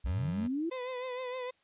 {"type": "linear sweep", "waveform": "sine", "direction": "up", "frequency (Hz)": [49, 347.2], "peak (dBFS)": -30, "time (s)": [0.04, 0.7], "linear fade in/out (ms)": 10}
{"type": "tone", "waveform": "25% pulse", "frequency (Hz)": 92.5, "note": "F#2", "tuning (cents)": 0, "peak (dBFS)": -35, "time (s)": [0.05, 0.48], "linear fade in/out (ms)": 20}
{"type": "tone with vibrato", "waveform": "35% pulse", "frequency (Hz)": 505, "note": "B4", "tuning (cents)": 39, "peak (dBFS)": -34, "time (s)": [0.71, 1.51], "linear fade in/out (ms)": 10, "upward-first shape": "triangle", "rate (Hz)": 6.5, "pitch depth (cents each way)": 54}
{"effects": ["white hiss -70 dBFS RMS until 1.63 s", "resampled to 8000 Hz"]}